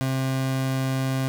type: tone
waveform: 30% pulse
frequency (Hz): 132.4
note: C3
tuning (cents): +21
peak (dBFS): -20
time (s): 0.01-1.28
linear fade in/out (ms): 0
effects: none